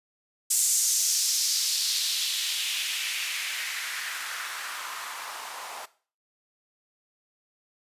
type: noise with band-pass filter sweep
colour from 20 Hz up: blue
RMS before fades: -29 dBFS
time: 0.5-5.86 s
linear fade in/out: 10 ms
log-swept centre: 7600 to 790 Hz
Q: 2.1
effects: noise-tail reverb RT60 0.4 s tail -17 dB re dry + resampled to 32000 Hz